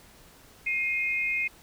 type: tone pair together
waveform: sine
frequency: 2129 / 2499 Hz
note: C7 / D#7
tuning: +30 / +7 cents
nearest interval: minor third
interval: 277 cents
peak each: -28 dBFS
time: 0.66-1.48 s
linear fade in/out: 10 ms
effects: pink hiss -54 dBFS RMS until 1.62 s